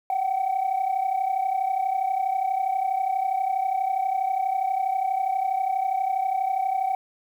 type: tone pair together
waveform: sine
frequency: 737.7 / 770 Hz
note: F#5 / G5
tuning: -5 / -31 cents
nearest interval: minor second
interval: 74 cents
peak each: -25 / -22 dBFS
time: 0.1-6.95 s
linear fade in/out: 2 ms
effects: tanh soft clip ceiling -18 dBFS + 9-bit